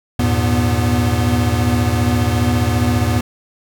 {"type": "tone cluster", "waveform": "square", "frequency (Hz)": [82, 102.1, 116.9, 243.4], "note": ["E2", "G#2", "A#2", "B3"], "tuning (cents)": [-9, -29, 5, -25], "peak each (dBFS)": -20, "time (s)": [0.19, 3.21], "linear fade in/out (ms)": 5, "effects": ["8-bit"]}